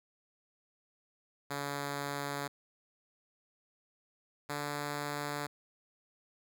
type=tone pair in turn; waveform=5% pulse; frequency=142.4 / 145.64 Hz; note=C#3 / D3; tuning=+47 / -14 cents; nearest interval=unison; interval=39 cents; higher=second; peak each=-24 dBFS; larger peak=neither; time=1.5-2.48 / 4.49-5.47 s; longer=neither; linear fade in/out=10 ms; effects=none